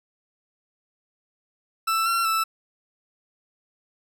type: tone with pitch steps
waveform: 40% pulse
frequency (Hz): 1326 / 1360 / 1320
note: E6 / F6 / E6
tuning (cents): +10 / -46 / +2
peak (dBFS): -20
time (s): 1.87-2.44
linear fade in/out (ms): 10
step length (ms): 190
effects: none